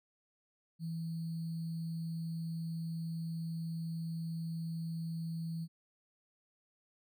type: tone with sample-and-hold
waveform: sine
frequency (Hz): 164.4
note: E3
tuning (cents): -4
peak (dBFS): -36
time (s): 0.79-5.68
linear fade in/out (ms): 50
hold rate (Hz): 4410
effects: none